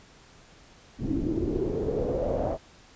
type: noise with low-pass filter sweep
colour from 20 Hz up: pink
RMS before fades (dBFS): -28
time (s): 0.98-2.58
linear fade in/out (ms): 50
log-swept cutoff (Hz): 270 to 660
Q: 6
effects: pink hiss -54 dBFS RMS until 2.95 s + resampled to 16000 Hz